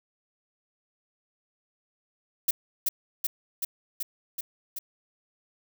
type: noise with echo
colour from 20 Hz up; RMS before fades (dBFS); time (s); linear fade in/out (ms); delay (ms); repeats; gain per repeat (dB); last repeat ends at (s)
violet; -23; 2.48-2.51; 5; 380; 6; -2; 4.79
effects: none